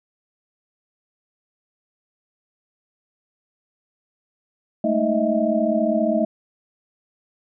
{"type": "tone cluster", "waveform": "sine", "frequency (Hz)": [208.8, 223.9, 313.9, 625, 660], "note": ["G#3", "A3", "D#4", "D#5", "E5"], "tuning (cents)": [10, 30, 15, 8, 2], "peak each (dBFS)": [-28, -22, -25, -22, -24], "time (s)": [4.84, 6.25], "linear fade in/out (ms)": 5, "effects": []}